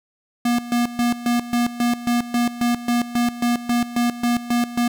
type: tone with tremolo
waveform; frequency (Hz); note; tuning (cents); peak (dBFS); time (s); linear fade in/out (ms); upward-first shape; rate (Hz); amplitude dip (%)
square; 239.6; A#3; +48; -17; 0.45-4.88; 5; square; 3.7; 80
effects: none